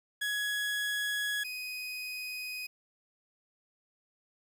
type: tone pair in turn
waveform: 30% pulse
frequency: 1675 / 2502 Hz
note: G#6 / D#7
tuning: +14 / +9 cents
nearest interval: perfect fifth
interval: 695 cents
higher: second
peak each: -28 / -34 dBFS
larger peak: first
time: 0.21-1.44 / 1.44-2.67 s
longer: neither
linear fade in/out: 10 ms
effects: 10-bit